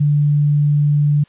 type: tone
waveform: sine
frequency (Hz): 146.7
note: D3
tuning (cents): -2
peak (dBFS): -11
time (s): 0-1.24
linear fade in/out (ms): 10
effects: white hiss -53 dBFS RMS until 1.28 s + resampled to 8000 Hz